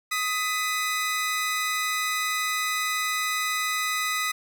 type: tone pair together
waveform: sawtooth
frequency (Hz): 1252.7 / 2000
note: D#6 / B6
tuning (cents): +11 / +21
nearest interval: minor sixth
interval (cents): 810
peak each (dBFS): -24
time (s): 0.11-4.32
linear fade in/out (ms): 10
effects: none